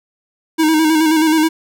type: tone with vibrato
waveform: square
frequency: 315.1 Hz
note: D#4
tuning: 22 cents sharp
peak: -11 dBFS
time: 0.58-1.49 s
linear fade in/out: 20 ms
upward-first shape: square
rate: 9.4 Hz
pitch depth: 38 cents each way
effects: none